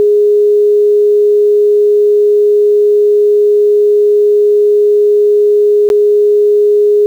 sine tone with dropouts, 415.3 Hz, G#4, in tune, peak -5 dBFS, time 0-7.06 s, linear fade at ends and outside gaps 0 ms, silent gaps 5.89-5.901 s, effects 7-bit

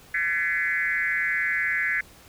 sine tone with frequency modulation, 1864.7 Hz, A#6, in tune, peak -22 dBFS, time 0.14-2.01 s, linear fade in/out 5 ms, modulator 164 Hz, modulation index 1.9, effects pink hiss -51 dBFS RMS until 2.28 s

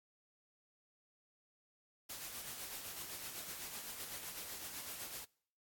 white noise with tremolo, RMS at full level -45 dBFS, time 2.09-5.25 s, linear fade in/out 10 ms, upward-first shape sine, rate 7.9 Hz, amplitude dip 40%, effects noise-tail reverb RT60 0.6 s tail -25 dB re dry + AAC 64 kbps

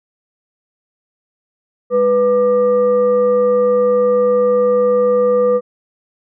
sine tone with frequency modulation, 493.9 Hz, B4, in tune, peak -10 dBFS, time 1.9-5.61 s, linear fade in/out 50 ms, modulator 698 Hz, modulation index 0.41, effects none

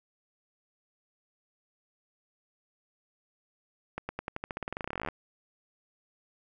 accelerating click train, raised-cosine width 0.5 ms, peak -19 dBFS, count 26, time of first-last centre 3.98-5.087 s, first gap 110 ms, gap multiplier 0.91, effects none

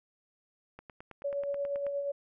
click train, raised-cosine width 0.5 ms, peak -31 dBFS, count 11, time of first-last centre 0.79-1.866 s, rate 9.29 Hz
sine tone with tremolo, 565 Hz, C#5, 33 cents sharp, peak -29 dBFS, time 1.24-2.12 s, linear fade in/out 10 ms, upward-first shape sine, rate 8.5 Hz, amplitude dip 40%
effects none

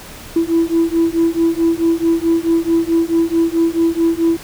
sine beating tone pair, 329.6 / 334.2 Hz, E4 / E4, 0 / +24 cents, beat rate 4.6 Hz, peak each -14 dBFS, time 0.36-4.37 s, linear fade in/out 5 ms, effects tanh soft clip ceiling -7 dBFS + pink hiss -35 dBFS RMS until 4.43 s

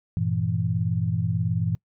sine chord, E diminished, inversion first, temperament equal, 98 / 116.54 / 164.81 Hz, G2 / Bb2 / E3, 0 / 0 / 0 cents, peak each -27 / -26 / -26 dBFS, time 0.17-1.75 s, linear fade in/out 0 ms, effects noise-tail reverb RT60 0.1 s tail -24 dB re dry

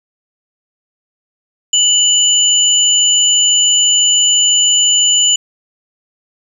sine tone pair together, 2960 / 7026 Hz, F#7 / A8, 0 / -3 cents, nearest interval octave + minor third, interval 1497 cents, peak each -11 dBFS, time 1.73-5.36 s, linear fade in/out 5 ms, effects 7-bit

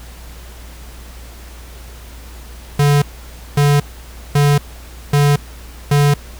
square tone bursts, 144.4 Hz, D3, 29 cents flat, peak -10 dBFS, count 5, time 2.79-6.14 s, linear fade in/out 5 ms, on 230 ms, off 550 ms, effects added 59 Hz sine -33 dBFS peak until 6.39 s + pink hiss -40 dBFS RMS until 6.39 s

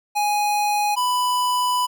square tone pair in turn, 830.6 / 993.5 Hz, G#5 / B5, 0 / +10 cents, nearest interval minor third, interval 310 cents, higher second, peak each -19 dBFS, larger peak neither, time 0.15-0.96 / 0.96-1.87 s, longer second, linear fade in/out 20 ms, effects none

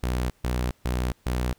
sawtooth tone bursts, 61.74 Hz, B1, in tune, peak -20 dBFS, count 4, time 0.03-1.53 s, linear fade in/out 5 ms, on 270 ms, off 140 ms, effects pink hiss -63 dBFS RMS until 1.58 s

